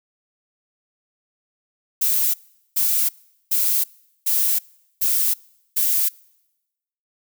violet noise bursts, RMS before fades -19 dBFS, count 6, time 2.01-6.09 s, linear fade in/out 10 ms, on 330 ms, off 420 ms, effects noise-tail reverb RT60 1.0 s tail -26 dB re dry

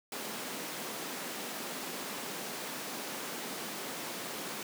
pink high-pass noise, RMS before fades -40 dBFS, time 0.12-4.63 s, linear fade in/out 2 ms, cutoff 200 Hz, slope 24 dB/octave, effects none

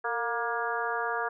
harmonic tone with a mistuned harmonic, 236.2 Hz, A#3, 23 cents sharp, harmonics 2 / 3 / 4 / 5 / 6 / 7, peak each -35 / -35 / -35 / -35 / -35 / -35 dBFS, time 0.04-1.29 s, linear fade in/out 10 ms, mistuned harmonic 2, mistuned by -50 cents, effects none

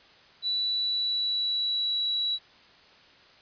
sine tone with pitch glide, 3951 to 3912 Hz, B7 to B7, 0 to -17 cents, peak -25 dBFS, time 0.42-2.39 s, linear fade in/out 50 ms, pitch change -17 cents, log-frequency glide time 0.7-2.01 s, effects white hiss -55 dBFS RMS until 3.41 s + resampled to 11025 Hz

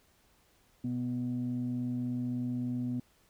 sine tone pair together, 123.45 / 246.9 Hz, B2 / B3, 0 / 0 cents, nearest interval octave, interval 1200 cents, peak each -35 / -31 dBFS, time 0.84-3 s, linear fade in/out 5 ms, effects tanh soft clip ceiling -26 dBFS + pink hiss -67 dBFS RMS until 3.29 s

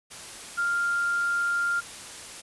sine tone in noise, 1396.9 Hz, F6, in tune, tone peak -23 dBFS, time 0.57-1.81 s, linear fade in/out 20 ms, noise white, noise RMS -41 dBFS, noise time 0.1-2.42 s, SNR +15 dB, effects resampled to 24000 Hz

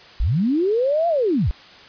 sine linear two-way sweep, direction up then down, 36.71 to 698.5 to 36.71 Hz, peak -16 dBFS, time 0.2-1.51 s, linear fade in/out 0 ms, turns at 1.08 s, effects white hiss -44 dBFS RMS until 1.88 s + resampled to 11025 Hz

